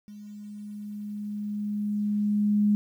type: tone with level ramp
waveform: sine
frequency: 207.7 Hz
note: G#3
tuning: in tune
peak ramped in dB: -41 to -18 dBFS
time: 0.08-2.75 s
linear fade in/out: 0 ms
effects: 10-bit